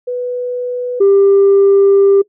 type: tone pair in turn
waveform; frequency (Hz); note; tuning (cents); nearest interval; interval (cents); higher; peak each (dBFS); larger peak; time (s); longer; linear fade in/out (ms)
sine; 493.9 / 395.8; B4 / G4; 0 / +17; major third; 383; first; -16 / -4; second; 0.07-1 / 1-2.22; second; 10
effects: noise-tail reverb RT60 0.1 s tail -20 dB re dry + tanh soft clip ceiling -3 dBFS